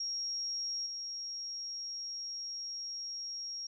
sine tone with level steps, 5590 Hz, F8, 1 cent sharp, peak -34 / -38 dBFS, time 0-3.67 s, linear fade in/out 5 ms, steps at 0.86 s, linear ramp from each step 5 ms, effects none

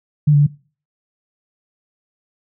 sine tone with pitch steps, 149 / 144.6 / 145.8 Hz, D3 / D3 / D3, +25 / -27 / -12 cents, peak -8 dBFS, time 0.27-0.468 s, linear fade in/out 10 ms, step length 66 ms, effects noise-tail reverb RT60 0.4 s tail -22 dB re dry

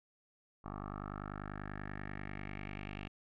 10% pulse tone with low-pass filter sweep, 50.2 Hz, G1, 42 cents sharp, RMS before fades -44 dBFS, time 0.64-3.08 s, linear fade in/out 10 ms, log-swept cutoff 1100 to 2700 Hz, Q 4.5, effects none

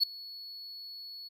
triangle tone with ADSR envelope, 4393 Hz, C#8, 16 cents flat, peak -18 dBFS, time 0-1.29 s, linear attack 33 ms, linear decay 3 ms, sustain -23 dB, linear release 21 ms, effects none

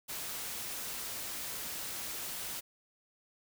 white noise, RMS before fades -40 dBFS, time 0.08-2.61 s, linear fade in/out 20 ms, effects none

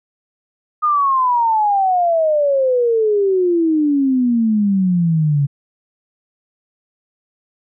sine exponential sweep, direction down, 1238 to 138.59 Hz, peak -12 dBFS, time 0.82-5.47 s, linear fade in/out 20 ms, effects none

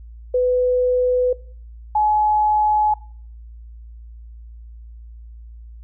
sine tone pair in turn, 499.9 / 848.3 Hz, B4 / G#5, +21 / +36 cents, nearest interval major sixth, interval 915 cents, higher second, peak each -14 dBFS, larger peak neither, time 0.34-1.33 / 1.95-2.94 s, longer neither, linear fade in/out 5 ms, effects noise-tail reverb RT60 0.5 s tail -21 dB re dry + added 57 Hz sine -36 dBFS peak until 5.83 s

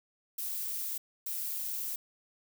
violet noise bursts at uneven times, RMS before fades -36 dBFS, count 2, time 0.38-0.98 / 1.26-1.96 s, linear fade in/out 5 ms, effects none

